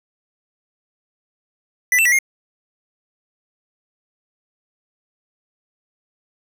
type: tone with pitch steps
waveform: square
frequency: 1986 / 2671 / 1946 / 2131 Hz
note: B6 / E7 / B6 / C7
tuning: +9 / +22 / -26 / +31 cents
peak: -13 dBFS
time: 1.92-2.188 s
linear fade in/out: 2 ms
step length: 67 ms
effects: none